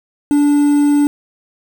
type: tone with quantisation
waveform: triangle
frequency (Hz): 290.2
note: D4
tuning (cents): -21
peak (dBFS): -7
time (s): 0.31-1.07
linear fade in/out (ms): 0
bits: 5
effects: none